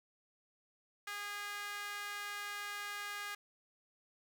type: tone with high-pass filter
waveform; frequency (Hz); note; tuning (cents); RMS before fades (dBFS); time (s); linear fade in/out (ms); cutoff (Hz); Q
sawtooth; 409.6; G#4; -24; -43; 1.07-3.35; 5; 1500; 1.9
effects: none